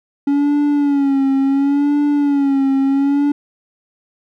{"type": "tone with vibrato", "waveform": "triangle", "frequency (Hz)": 280.7, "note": "C#4", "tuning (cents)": 22, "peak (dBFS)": -10, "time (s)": [0.27, 3.32], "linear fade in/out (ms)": 5, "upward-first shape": "sine", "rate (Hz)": 0.71, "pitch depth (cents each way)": 65, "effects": []}